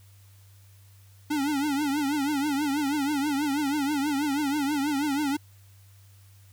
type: tone with vibrato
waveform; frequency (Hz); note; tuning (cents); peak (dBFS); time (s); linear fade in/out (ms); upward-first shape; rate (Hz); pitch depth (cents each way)
square; 287.2; D4; -39; -25; 1.3-5.37; 10; triangle; 6.2; 130
effects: added 98 Hz sine -51 dBFS peak until 6.52 s + white hiss -61 dBFS RMS until 6.52 s